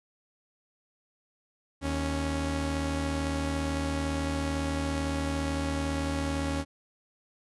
sawtooth tone pair together, 77.78 / 277.2 Hz, D#2 / C#4, 0 / 0 cents, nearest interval octave + minor seventh, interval 2200 cents, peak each -27 dBFS, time 1.81-6.65 s, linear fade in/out 50 ms, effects resampled to 24000 Hz

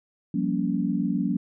sine chord, G half-diminished seventh, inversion third, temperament just, 176.4 / 196 / 235.2 / 282.2 Hz, F3 / G3 / Bb3 / Db4, +18 / 0 / +16 / +31 cents, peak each -28 dBFS, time 0.34-1.37 s, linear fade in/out 5 ms, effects none

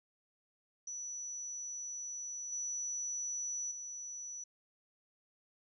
sine tone with level steps, 5920 Hz, F#8, in tune, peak -40 / -36 / -42 dBFS, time 0.87-4.44 s, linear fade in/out 5 ms, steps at 2.52 / 3.71 s, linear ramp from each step 5 ms, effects none

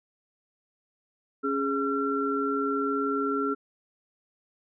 sine tone cluster, 275.6 / 414.7 / 1359 Hz, C#4 / G#4 / F6, -10 / -3 / -48 cents, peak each -29 dBFS, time 1.43-3.55 s, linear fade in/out 20 ms, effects none

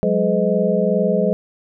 sine tone cluster, 181.5 / 203.9 / 424.3 / 507 / 627 Hz, F#3 / G#3 / G#4 / B4 / D#5, -33 / -32 / +37 / +45 / +13 cents, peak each -21 dBFS, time 0.03-1.33 s, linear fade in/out 0 ms, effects none

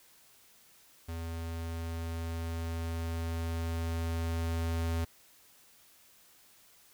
square tone with level ramp, 82.8 Hz, E2, 8 cents sharp, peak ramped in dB -37 to -30 dBFS, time 1.08-5.05 s, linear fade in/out 10 ms, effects white hiss -61 dBFS RMS until 6.93 s

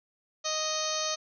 harmonic tone, 622.3 Hz, D#5, in tune, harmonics 1 / 2 / 3 / 4 / 5 / 6 / 7 / 8 / 9 / 10, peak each -35 / -36 / -43 / -42 / -41 / -38 / -36 / -42 / -39 / -35 dBFS, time 0.44-1.16 s, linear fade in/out 20 ms, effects none

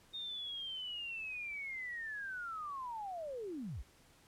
sine linear sweep, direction down, 3698 to 34.65 Hz, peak -40 dBFS, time 0.13-3.83 s, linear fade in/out 20 ms, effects pink hiss -65 dBFS RMS until 4.27 s + low-pass 12000 Hz 12 dB/octave

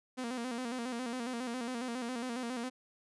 sawtooth tone with vibrato, 244.3 Hz, B3, 19 cents flat, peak -32 dBFS, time 0.17-2.7 s, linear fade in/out 20 ms, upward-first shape square, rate 7.3 Hz, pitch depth 79 cents each way, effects resampled to 24000 Hz

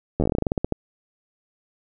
slowing click train, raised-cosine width 2 ms, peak -8 dBFS, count 16, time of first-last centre 0.2-0.723 s, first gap 11 ms, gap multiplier 1.15, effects none

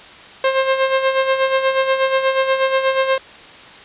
sawtooth tone with tremolo, 531 Hz, C5, 25 cents sharp, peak -8 dBFS, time 0.44-3.18 s, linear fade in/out 2 ms, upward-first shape sine, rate 8.3 Hz, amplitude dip 60%, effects white hiss -39 dBFS RMS until 3.84 s + resampled to 8000 Hz

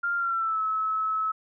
sine tone with pitch glide, 1396.9 to 1295.8 Hz, F6 to E6, 0 to -30 cents, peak -24 dBFS, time 0.03-1.32 s, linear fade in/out 10 ms, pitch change -130 cents, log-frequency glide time 0.16-0.61 s, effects none

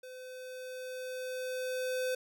square tone with level ramp, 510 Hz, C5, 44 cents flat, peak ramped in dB -46 to -31 dBFS, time 0.03-2.15 s, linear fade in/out 5 ms, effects none

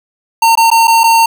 square tone with dropouts, 912 Hz, A#5, 38 cents flat, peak -6 dBFS, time 0.42-1.26 s, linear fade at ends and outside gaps 5 ms, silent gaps 0.554-0.573 / 0.703-0.714 / 0.873-0.878 / 1.035-1.039 s, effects none

